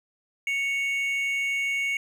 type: tone pair together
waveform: triangle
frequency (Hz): 2217 / 2790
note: C#7 / F7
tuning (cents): 0 / -2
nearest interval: major third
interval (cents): 398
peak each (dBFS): -23 / -32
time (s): 0.47-1.97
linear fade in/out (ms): 2
effects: none